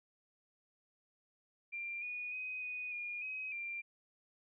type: tone with pitch steps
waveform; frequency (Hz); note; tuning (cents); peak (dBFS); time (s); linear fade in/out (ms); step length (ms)
sine; 2378 / 2460 / 2509 / 2485 / 2426 / 2532 / 2375; D7 / D#7 / D#7 / D#7 / D#7 / D#7 / D7; +21 / -20 / +14 / -3 / -44 / +30 / +19; -39; 1.72-3.82; 20; 300
effects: none